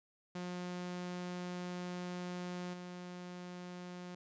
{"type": "tone with level steps", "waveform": "sawtooth", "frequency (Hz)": 178.8, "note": "F3", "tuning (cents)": 41, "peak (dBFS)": [-36, -41], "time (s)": [0.35, 4.15], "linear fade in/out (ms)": 5, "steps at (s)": 2.73, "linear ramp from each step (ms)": 10, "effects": ["resampled to 16000 Hz"]}